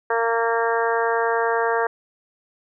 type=harmonic tone; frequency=230 Hz; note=A#3; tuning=23 cents flat; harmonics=2 / 3 / 4 / 5 / 6 / 7 / 8; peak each=-22 / -26 / -25 / -28 / -31 / -27 / -32 dBFS; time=0.1-1.87 s; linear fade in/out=5 ms; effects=none